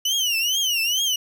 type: tone with vibrato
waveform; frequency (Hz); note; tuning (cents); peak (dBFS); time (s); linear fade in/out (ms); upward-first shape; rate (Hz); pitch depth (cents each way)
30% pulse; 2941; F#7; -11; -17; 0.05-1.16; 5; triangle; 2.3; 200
effects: none